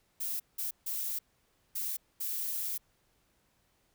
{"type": "noise bursts at uneven times", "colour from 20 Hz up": "violet", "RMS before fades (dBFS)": -35, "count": 5, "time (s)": [[0.2, 0.4], [0.58, 0.71], [0.86, 1.19], [1.75, 1.97], [2.2, 2.78]], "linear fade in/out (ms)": 10, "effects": ["pink hiss -72 dBFS RMS until 3.94 s"]}